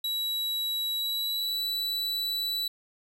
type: tone with pitch glide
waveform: 45% pulse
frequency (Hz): 3900 to 3954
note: B7 to B7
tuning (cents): -23 to +1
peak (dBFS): -27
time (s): 0.04-2.68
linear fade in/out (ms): 5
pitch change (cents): +24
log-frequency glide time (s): 0.97-1.64
effects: none